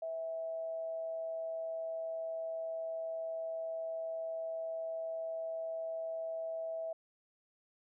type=tone with amplitude modulation; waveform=sine; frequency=653 Hz; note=E5; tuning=17 cents flat; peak=-35 dBFS; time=0.02-6.93 s; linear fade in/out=5 ms; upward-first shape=sine; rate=148 Hz; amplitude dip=30%; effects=none